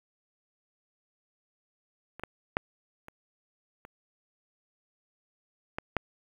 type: clicks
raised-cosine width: 0.5 ms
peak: -28 / -19 / -10 / -29 / -30 / -17 / -11 dBFS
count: 7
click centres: 2.196 / 2.236 / 2.569 / 3.084 / 3.851 / 5.785 / 5.967 s
effects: 8-bit